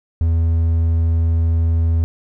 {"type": "tone", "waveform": "triangle", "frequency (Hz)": 82.4, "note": "E2", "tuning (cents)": 0, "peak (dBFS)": -11, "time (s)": [0.21, 2.04], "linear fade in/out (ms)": 0, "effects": []}